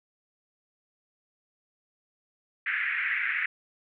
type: band-pass noise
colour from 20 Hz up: pink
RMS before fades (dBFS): -29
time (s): 2.66-3.46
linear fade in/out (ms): 5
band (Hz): 1600 to 2300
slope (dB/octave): 48
effects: none